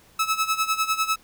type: tone with tremolo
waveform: sawtooth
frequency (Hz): 1299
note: E6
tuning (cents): -26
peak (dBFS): -15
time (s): 0.19-1.16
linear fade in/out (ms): 5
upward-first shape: sine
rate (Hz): 10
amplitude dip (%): 80
effects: pink hiss -55 dBFS RMS until 1.23 s